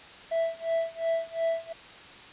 triangle tone with tremolo, 660 Hz, E5, 2 cents sharp, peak -21 dBFS, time 0.31-1.73 s, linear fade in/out 10 ms, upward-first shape sine, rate 2.8 Hz, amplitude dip 95%, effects white hiss -47 dBFS RMS until 2.32 s + resampled to 8000 Hz

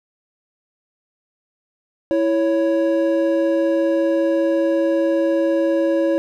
triangle tone pair together, 330.1 / 555.2 Hz, E4 / C#5, +2 / +3 cents, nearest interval major sixth, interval 901 cents, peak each -16 dBFS, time 2.11-6.18 s, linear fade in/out 0 ms, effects none

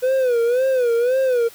triangle tone with vibrato, 496.4 Hz, B4, 9 cents sharp, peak -13 dBFS, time 0.02-1.49 s, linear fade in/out 20 ms, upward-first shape sine, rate 1.9 Hz, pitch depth 120 cents each way, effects white hiss -44 dBFS RMS until 1.54 s

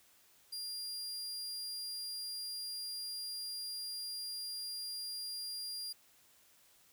sawtooth tone, 4800 Hz, D8, 37 cents sharp, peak -37 dBFS, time 0.52-5.93 s, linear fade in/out 10 ms, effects white hiss -66 dBFS RMS until 6.92 s

